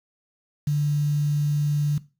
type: tone with quantisation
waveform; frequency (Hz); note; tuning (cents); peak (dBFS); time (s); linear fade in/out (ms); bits
sine; 146.83; D3; 0; -19; 0.67-1.98; 5; 7
effects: noise-tail reverb RT60 0.3 s tail -18 dB re dry